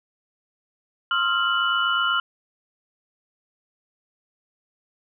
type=tone cluster; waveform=sine; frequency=1057 / 1282 / 1390 / 2966 Hz; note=C6 / E6 / F6 / F#7; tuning=+17 / -49 / -9 / +4 cents; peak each=-30 / -28 / -21 / -26 dBFS; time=1.11-2.2 s; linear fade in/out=2 ms; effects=none